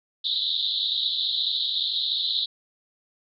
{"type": "band-pass noise", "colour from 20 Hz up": "pink", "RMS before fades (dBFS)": -26, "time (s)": [0.24, 2.46], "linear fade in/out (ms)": 10, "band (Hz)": [3500, 4100], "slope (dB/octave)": 96, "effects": []}